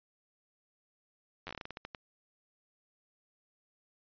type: slowing click train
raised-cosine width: 0.3 ms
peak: -25 dBFS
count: 13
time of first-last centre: 1.47-1.948 s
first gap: 10 ms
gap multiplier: 1.23
effects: resampled to 11025 Hz